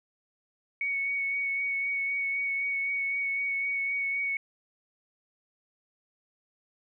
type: tone with vibrato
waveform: sine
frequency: 2227 Hz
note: C#7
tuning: 7 cents sharp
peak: -27 dBFS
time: 0.81-4.37 s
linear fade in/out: 2 ms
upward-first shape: sine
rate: 3.9 Hz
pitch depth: 15 cents each way
effects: none